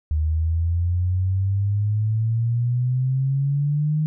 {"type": "exponential sweep", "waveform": "sine", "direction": "up", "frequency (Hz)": [76, 155.56], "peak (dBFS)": -18, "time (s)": [0.11, 4.06], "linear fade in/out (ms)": 0, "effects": []}